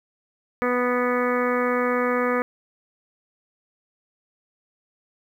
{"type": "harmonic tone", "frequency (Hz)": 246.9, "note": "B3", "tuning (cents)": 0, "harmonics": [1, 2, 3, 4, 5, 6, 7, 8, 9], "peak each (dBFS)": [-26, -23, -35, -32, -27, -35, -32, -34, -35], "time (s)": [0.62, 2.42], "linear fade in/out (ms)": 0, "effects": ["9-bit"]}